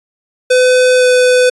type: tone with pitch glide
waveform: square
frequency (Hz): 505 to 501.2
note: B4 to B4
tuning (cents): +39 to +25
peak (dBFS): -7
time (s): 0.5-1.5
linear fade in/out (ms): 10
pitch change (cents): -14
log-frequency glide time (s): 0.98-1.04
effects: resampled to 24000 Hz